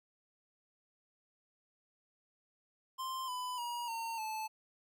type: tone with pitch steps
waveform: square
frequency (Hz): 1046.5 / 999.8 / 955.2 / 912.6 / 871.9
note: C6 / B5 / A#5 / A#5 / A5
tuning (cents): 0 / +21 / +42 / -37 / -16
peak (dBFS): -38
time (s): 2.98-4.48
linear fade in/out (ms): 20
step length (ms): 300
effects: none